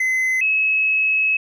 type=tone pair in turn; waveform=triangle / sine; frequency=2044 / 2575 Hz; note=C7 / E7; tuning=-41 / -41 cents; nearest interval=major third; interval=400 cents; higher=second; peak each=-15 dBFS; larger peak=neither; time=0-0.41 / 0.41-1.37 s; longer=second; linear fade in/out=5 ms; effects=none